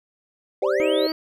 triangle linear sweep, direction up, 659.3 to 4699 Hz, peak -27 dBFS, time 0.62-1.12 s, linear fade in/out 5 ms
sine chord, G suspended fourth, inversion none, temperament equal with one note detuned, 392 / 520.2 / 587.3 Hz, G4 / C5 / D5, 0 / -10 / 0 cents, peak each -23 dBFS, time 0.62-1.07 s, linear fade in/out 5 ms
harmonic tone, 317.3 Hz, D#4, 34 cents sharp, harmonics 1 / 2 / 3 / 4 / 5 / 6 / 7 / 8 / 9 / 10, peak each -25 / -32 / -41 / -38 / -44 / -42 / -43 / -52 / -50 / -49 dBFS, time 0.8-1.12 s, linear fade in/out 0 ms
effects none

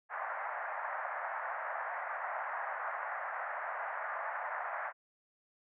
pink band-pass noise, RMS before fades -39 dBFS, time 0.09-4.93 s, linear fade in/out 50 ms, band 640 to 1900 Hz, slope 48 dB/octave, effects none

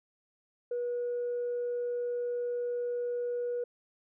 sine tone, 484.3 Hz, B4, 34 cents flat, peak -29 dBFS, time 0.71-3.64 s, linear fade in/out 5 ms, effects tanh soft clip ceiling -27 dBFS

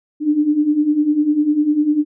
sine beating tone pair, 291.5 / 301.5 Hz, D4 / D4, -13 / +46 cents, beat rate 10 Hz, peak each -19 / -14 dBFS, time 0.2-2.05 s, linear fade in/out 50 ms, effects none

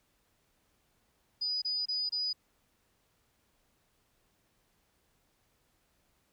sine tone bursts, 4952 Hz, D#8, 9 cents flat, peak -30 dBFS, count 4, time 1.41-2.331 s, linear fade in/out 10 ms, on 210 ms, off 27 ms, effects pink hiss -73 dBFS RMS until 6.32 s

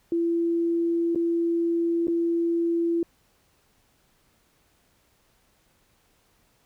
sine tone with dropouts, 337.4 Hz, E4, 40 cents sharp, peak -21 dBFS, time 0.12-3.03 s, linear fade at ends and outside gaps 2 ms, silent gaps 1.149-1.158 / 2.071-2.081 s, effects pink hiss -65 dBFS RMS until 6.65 s

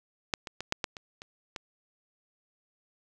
clicks, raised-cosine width 0.2 ms, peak -9 / -21 / -18 / -9 / -12 / -24 / -26 / -19 dBFS, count 8, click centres 0.338 / 0.472 / 0.606 / 0.724 / 0.842 / 0.968 / 1.219 / 1.562 s, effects none

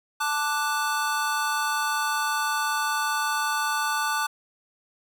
square chord, D major, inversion second, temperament equal, 880 / 1174.7 / 1480 Hz, A5 / D6 / F#6, 0 / 0 / 0 cents, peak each -29 dBFS, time 0.2-4.27 s, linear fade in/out 10 ms, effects none

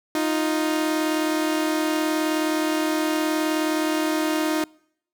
sawtooth tone pair together, 311.1 / 350.3 Hz, D#4 / F4, 0 / +5 cents, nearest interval major second, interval 205 cents, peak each -18 / -24 dBFS, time 0.15-4.64 s, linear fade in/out 2 ms, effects noise-tail reverb RT60 0.7 s tail -26 dB re dry

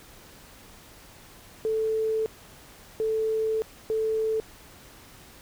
sine tone bursts at uneven times, 440 Hz, A4, in tune, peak -23 dBFS, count 3, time 1.65-2.26 / 3-3.62 / 3.9-4.4 s, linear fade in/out 0 ms, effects pink hiss -50 dBFS RMS until 5.41 s

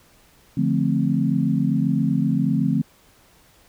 sine chord, D minor seventh, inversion none, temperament equal, 146.83 / 174.61 / 220 / 261.6 Hz, D3 / F3 / A3 / C4, 0 / 0 / 0 / 0 cents, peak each -23 dBFS, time 0.57-2.82 s, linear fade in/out 5 ms, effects pink hiss -55 dBFS RMS until 3.68 s

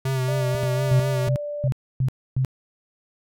square tone with vibrato, 130.81 Hz, C3, in tune, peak -22 dBFS, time 0.05-1.29 s, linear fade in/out 5 ms, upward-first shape sine, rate 4.1 Hz, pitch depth 40 cents each way
sine tone with pitch glide, 597 to 586.7 Hz, D5 to D5, +28 to -2 cents, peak -27 dBFS, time 0.28-1.68 s, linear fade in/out 5 ms, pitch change -30 cents, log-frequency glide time 0.62-1.27 s
sine tone bursts, 130.81 Hz, C3, in tune, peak -18 dBFS, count 6, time 0.55-2.448 s, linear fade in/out 0 ms, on 83 ms, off 280 ms
effects none

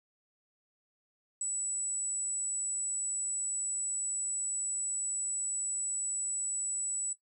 sine tone, 7902 Hz, B8, in tune, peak -30 dBFS, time 1.41-7.13 s, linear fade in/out 2 ms, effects noise-tail reverb RT60 0.1 s tail -17 dB re dry + tanh soft clip ceiling -27 dBFS

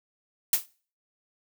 blue noise with exponential decay, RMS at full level -17 dBFS, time 0.53-0.66 s, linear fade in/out 2 ms, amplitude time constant 27 ms, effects noise-tail reverb RT60 0.4 s tail -21 dB re dry

